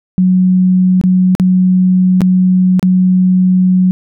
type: tone with dropouts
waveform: sine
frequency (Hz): 184.2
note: F#3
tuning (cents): -7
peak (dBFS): -6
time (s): 0.18-3.91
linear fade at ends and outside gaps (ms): 0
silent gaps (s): 1.013-1.038 / 1.351-1.398 / 2.207-2.217 / 2.795-2.828
effects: none